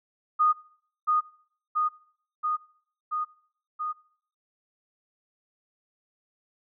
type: tone with echo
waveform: sine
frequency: 1234 Hz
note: D#6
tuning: 15 cents flat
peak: -18 dBFS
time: 0.39-0.53 s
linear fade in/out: 20 ms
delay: 680 ms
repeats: 5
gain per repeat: -2 dB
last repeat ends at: 3.93 s
effects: noise-tail reverb RT60 0.6 s tail -23 dB re dry